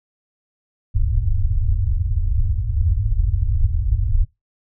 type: low-pass noise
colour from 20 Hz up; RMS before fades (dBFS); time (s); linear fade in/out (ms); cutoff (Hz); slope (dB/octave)
pink; -18; 0.94-4.25; 10; 110; 96
effects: noise-tail reverb RT60 0.2 s tail -21 dB re dry